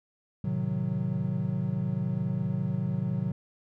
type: chord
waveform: triangle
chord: A diminished seventh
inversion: none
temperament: equal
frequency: 110 / 130.81 / 155.56 / 185 Hz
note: A2 / C3 / Eb3 / Gb3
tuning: 0 / 0 / 0 / 0 cents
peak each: -33 / -30 / -31 / -29 dBFS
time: 0.44-3.32 s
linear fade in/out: 5 ms
effects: none